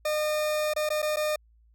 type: tone with dropouts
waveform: 40% pulse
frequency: 608 Hz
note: D#5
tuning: 40 cents flat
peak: -24 dBFS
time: 0.05-1.36 s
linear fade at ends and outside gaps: 5 ms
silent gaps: 0.737-0.762 / 0.891-0.902 / 1.02-1.026 / 1.161-1.168 s
effects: added 56 Hz sine -57 dBFS peak until 1.74 s